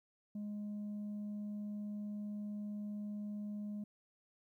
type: tone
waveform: sine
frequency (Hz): 207.7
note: G#3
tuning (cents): 0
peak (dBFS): -37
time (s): 0.35-3.84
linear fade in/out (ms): 5
effects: tanh soft clip ceiling -39 dBFS + 13-bit